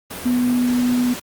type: tone in noise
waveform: sine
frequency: 246.9 Hz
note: B3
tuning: in tune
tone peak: -15 dBFS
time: 0.25-1.14 s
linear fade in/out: 10 ms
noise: pink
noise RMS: -30 dBFS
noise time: 0.1-1.2 s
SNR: +12 dB
effects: high-pass 100 Hz 12 dB/octave + Opus 32 kbps